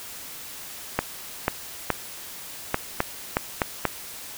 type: clicks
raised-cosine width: 0.5 ms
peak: -5 dBFS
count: 8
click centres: 0.99 / 1.481 / 1.903 / 2.744 / 3.004 / 3.369 / 3.618 / 3.853 s
effects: white hiss -39 dBFS RMS until 4.37 s